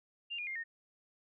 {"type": "tone with pitch steps", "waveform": "sine", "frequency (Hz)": [2794, 2432, 2117, 1843.4], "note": ["F7", "D#7", "C7", "A#6"], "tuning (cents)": [0, -40, 20, -20], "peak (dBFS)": -37, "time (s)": [0.3, 0.64], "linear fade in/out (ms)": 20, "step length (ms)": 85, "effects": []}